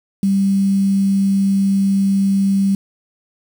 sine tone with quantisation, 196 Hz, G3, in tune, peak -12 dBFS, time 0.23-2.75 s, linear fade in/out 2 ms, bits 6, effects none

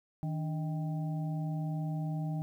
harmonic tone with a mistuned harmonic, 157.1 Hz, D#3, 17 cents sharp, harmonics 1 / 2 / 4 / 5, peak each -32 / -43 / -49 / -47 dBFS, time 0.23-2.42 s, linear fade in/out 0 ms, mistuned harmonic 2, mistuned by -120 cents, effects 11-bit

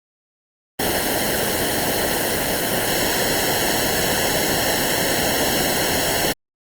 pink noise with comb filter, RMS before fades -20 dBFS, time 0.79-6.33 s, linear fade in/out 10 ms, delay 0.83 ms, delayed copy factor -0.85, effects Opus 32 kbps

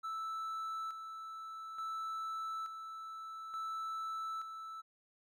triangle tone with tremolo, 1317 Hz, E6, 2 cents flat, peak -36 dBFS, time 0.03-4.82 s, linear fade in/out 20 ms, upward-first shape square, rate 0.57 Hz, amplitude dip 50%, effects none

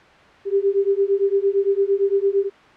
sine beating tone pair, 391.4 / 400.2 Hz, G4 / G4, -3 / +36 cents, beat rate 8.8 Hz, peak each -19 dBFS, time 0.45-2.5 s, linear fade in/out 50 ms, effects white hiss -47 dBFS RMS until 2.76 s + low-pass 2000 Hz 12 dB/octave

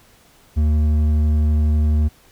sine tone with hard clipping, 76 Hz, D#2, 40 cents flat, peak -15 dBFS, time 0.56-2.09 s, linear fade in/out 20 ms, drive 6 dB, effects pink hiss -52 dBFS RMS until 2.31 s

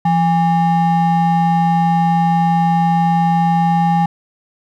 triangle ring-modulated tone, 493.9 Hz, B4, in tune, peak -6 dBFS, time 0.05-4.06 s, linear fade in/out 5 ms, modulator 323 Hz, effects none

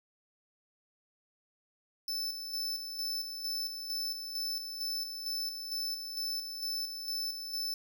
45% pulse tone with tremolo, 5274 Hz, E8, in tune, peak -33 dBFS, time 2.08-7.74 s, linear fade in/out 2 ms, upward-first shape square, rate 2.2 Hz, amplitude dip 50%, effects none

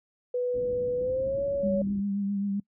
sine tone with pitch glide, 493.9 to 560.8 Hz, B4 to C#5, 0 to +20 cents, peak -25 dBFS, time 0.34-1.82 s, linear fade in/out 5 ms, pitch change +220 cents, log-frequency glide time 0.97-1.43 s
pink low-pass noise, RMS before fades -41 dBFS, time 0.54-2 s, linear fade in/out 2 ms, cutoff 350 Hz, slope 96 dB/octave
sine tone with vibrato, 200 Hz, G3, 35 cents sharp, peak -26 dBFS, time 1.63-2.6 s, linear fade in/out 5 ms, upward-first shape triangle, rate 7.6 Hz, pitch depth 35 cents each way
effects noise-tail reverb RT60 0.1 s tail -24 dB re dry + high-pass 60 Hz 12 dB/octave

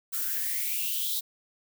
violet noise with high-pass filter sweep, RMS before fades -30 dBFS, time 0.12-1.21 s, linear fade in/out 20 ms, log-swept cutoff 1300 to 3900 Hz, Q 6.7, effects none

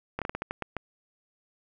slowing click train, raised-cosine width 0.5 ms, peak -16 dBFS, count 9, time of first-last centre 0.19-0.767 s, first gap 27 ms, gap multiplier 1.27, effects none

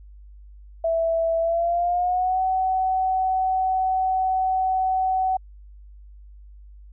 sine tone with pitch glide, 659.3 to 753 Hz, E5 to F#5, 0 to +30 cents, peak -19 dBFS, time 0.84-5.37 s, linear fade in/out 5 ms, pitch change +230 cents, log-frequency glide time 1.39-2.41 s, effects added 50 Hz sine -42 dBFS peak until 6.92 s

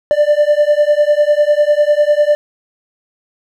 triangle beating tone pair, 587.3 / 597.3 Hz, D5 / D5, 0 / +29 cents, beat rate 10 Hz, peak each -10 dBFS, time 0.11-2.35 s, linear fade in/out 0 ms, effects none

